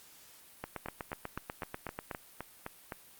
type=two click trains; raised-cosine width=0.5 ms; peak=-23 / -22 dBFS; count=9 / 13; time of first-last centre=0.86-2.922 / 0.64-2.112 s; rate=3.88 / 8.15 Hz; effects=white hiss -57 dBFS RMS until 3.19 s + Opus 48 kbps